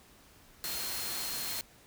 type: tone in noise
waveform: sine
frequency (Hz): 4227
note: C8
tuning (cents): +17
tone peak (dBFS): -41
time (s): 0.64-1.61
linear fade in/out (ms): 0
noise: white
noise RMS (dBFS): -37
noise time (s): 0.64-1.61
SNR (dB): -7
effects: pink hiss -59 dBFS RMS until 1.86 s